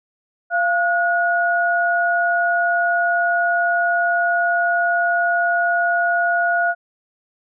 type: tone pair together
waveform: sine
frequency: 691 / 1451.1 Hz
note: F5 / F#6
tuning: -19 / -34 cents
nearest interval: octave + minor second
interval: 1285 cents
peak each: -18 dBFS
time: 0.5-6.75 s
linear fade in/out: 50 ms
effects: none